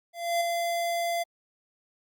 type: tone with ADSR envelope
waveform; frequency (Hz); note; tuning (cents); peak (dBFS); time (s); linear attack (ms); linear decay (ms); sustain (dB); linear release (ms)
square; 685; F5; -34; -23; 0.13-1.24; 280; 5; -4; 19
effects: Opus 48 kbps